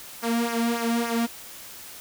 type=tone with flanger; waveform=sawtooth; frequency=233.1 Hz; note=A#3; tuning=in tune; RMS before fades=-25 dBFS; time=0.22-1.27 s; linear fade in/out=20 ms; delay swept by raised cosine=0.24 to 2.04 ms; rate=3.5 Hz; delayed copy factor=-0.8; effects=white hiss -42 dBFS RMS until 2 s